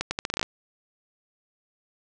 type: accelerating click train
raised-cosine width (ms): 0.2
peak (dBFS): -9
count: 10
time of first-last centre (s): 0.01-0.429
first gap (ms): 100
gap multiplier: 0.79
effects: resampled to 22050 Hz + 7-bit